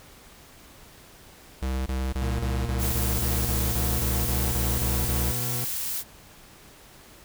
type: tone bursts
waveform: square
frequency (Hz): 65.3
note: C2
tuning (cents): -3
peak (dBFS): -26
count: 14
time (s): 1.62-5.318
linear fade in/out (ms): 5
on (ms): 240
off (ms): 26
type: tone with pitch glide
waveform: 40% pulse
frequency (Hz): 116.54 to 122.76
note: A#2 to B2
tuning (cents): 0 to -10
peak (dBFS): -29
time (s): 2.21-5.65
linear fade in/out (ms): 10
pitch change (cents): +90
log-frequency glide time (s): 2.52-5.1
type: noise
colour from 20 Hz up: blue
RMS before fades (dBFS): -30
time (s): 2.78-6.04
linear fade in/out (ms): 50
effects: pink hiss -50 dBFS RMS until 7.24 s